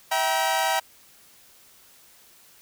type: tone cluster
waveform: sawtooth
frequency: 651 / 776 / 951 Hz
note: E5 / G5 / A#5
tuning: -22 / -18 / +34 cents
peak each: -24 / -21 / -22 dBFS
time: 0.11-0.8 s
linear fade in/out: 10 ms
effects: white hiss -54 dBFS RMS until 2.61 s